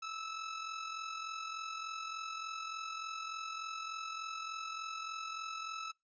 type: tone with amplitude modulation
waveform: sawtooth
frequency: 1308 Hz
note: E6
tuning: 14 cents flat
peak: -34 dBFS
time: 0.02-5.92 s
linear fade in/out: 10 ms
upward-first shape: sine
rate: 43.4 Hz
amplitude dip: 50%
effects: noise-tail reverb RT60 0.2 s tail -23 dB re dry + resampled to 16000 Hz